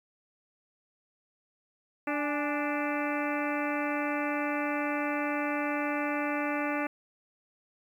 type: harmonic tone with a mistuned harmonic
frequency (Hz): 293.7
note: D4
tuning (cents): 0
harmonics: 1 / 2 / 3 / 4 / 5 / 6 / 7 / 8 / 9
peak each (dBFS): -32 / -35 / -37 / -38 / -39 / -40 / -40 / -41 / -42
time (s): 2.07-6.87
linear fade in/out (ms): 5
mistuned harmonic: 3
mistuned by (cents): -69
effects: 10-bit